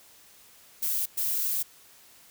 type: noise bursts at uneven times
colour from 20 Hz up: violet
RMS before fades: -28 dBFS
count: 2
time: 0.82-1.06 / 1.17-1.63 s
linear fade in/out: 10 ms
effects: white hiss -55 dBFS RMS until 2.3 s